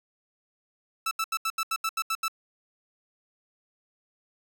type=tone bursts; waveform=sawtooth; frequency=1318.5 Hz; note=E6; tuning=in tune; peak=-22 dBFS; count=10; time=1.06-2.282 s; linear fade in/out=5 ms; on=52 ms; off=78 ms; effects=none